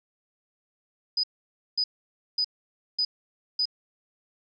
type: tone bursts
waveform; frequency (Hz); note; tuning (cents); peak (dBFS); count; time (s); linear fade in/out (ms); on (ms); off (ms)
sine; 4978; D#8; 0; -22; 5; 1.17-3.655; 5; 65; 540
effects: none